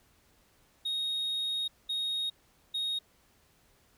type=tone bursts at uneven times; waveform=sine; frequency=3739 Hz; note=A#7; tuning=4 cents sharp; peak=-27 dBFS; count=3; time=0.85-1.68 / 1.89-2.3 / 2.74-2.99 s; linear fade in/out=10 ms; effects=tanh soft clip ceiling -29 dBFS + pink hiss -66 dBFS RMS until 3.97 s